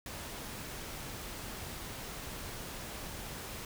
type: noise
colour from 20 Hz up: pink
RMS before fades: -43 dBFS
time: 0.06-3.65 s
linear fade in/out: 2 ms
effects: none